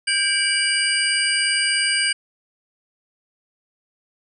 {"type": "tone cluster", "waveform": "sine", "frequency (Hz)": [1591, 2313, 2927, 4790, 8630], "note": ["G6", "D7", "F#7", "D8", "C#9"], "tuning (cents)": [25, -27, -19, 33, -47], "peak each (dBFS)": -24, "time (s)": [0.07, 2.13], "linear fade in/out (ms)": 10, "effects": []}